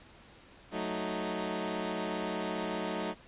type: chord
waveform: 15% pulse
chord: D# diminished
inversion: first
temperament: equal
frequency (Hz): 185 / 220 / 311.1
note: F#3 / A3 / D#4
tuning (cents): 0 / 0 / 0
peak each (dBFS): -31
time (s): 0.71-3.15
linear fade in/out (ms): 50
effects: pink hiss -56 dBFS RMS until 3.27 s + resampled to 8000 Hz